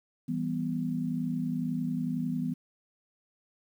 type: chord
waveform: sine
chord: E minor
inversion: none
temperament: equal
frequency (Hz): 164.81 / 196 / 246.9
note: E3 / G3 / B3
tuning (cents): 0 / 0 / 0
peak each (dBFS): -33 / -36 / -31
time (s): 0.28-2.54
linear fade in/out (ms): 10
effects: 10-bit